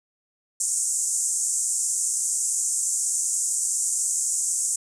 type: band-pass noise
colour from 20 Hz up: white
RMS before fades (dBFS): -25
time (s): 0.6-4.76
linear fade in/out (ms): 5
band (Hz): 6700 to 8800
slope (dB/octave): 48
effects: none